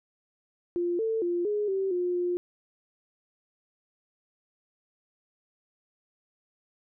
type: tone with pitch steps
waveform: sine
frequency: 348.8 / 446.3 / 348.8 / 416.9 / 385.8 / 356.4 / 354.1 Hz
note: F4 / A4 / F4 / G#4 / G4 / F4 / F4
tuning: -2 / +25 / -2 / +7 / -28 / +35 / +24 cents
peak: -25 dBFS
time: 0.76-2.37 s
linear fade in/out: 0 ms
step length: 230 ms
effects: none